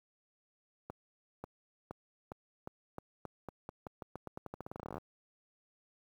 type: accelerating click train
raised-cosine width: 1 ms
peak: -28 dBFS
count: 30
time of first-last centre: 0.9-4.981 s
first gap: 540 ms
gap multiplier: 0.87
effects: high-pass 60 Hz 12 dB/octave + 10-bit